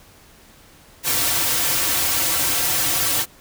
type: noise with comb filter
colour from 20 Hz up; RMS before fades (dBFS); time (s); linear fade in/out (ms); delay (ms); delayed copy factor
white; -20; 1.03-3.26; 50; 4.8; -0.8
effects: pink hiss -49 dBFS RMS until 3.4 s